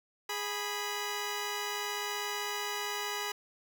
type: tone pair together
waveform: 10% pulse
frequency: 413.7 / 983.9 Hz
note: G#4 / B5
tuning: -7 / -7 cents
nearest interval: octave + minor third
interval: 1500 cents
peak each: -28 dBFS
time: 0.29-3.32 s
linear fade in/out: 5 ms
effects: none